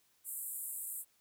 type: band-pass noise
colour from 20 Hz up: white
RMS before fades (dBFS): -42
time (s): 0.24-1.05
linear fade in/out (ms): 50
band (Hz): 7700 to 15000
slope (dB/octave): 96
effects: white hiss -72 dBFS RMS until 1.2 s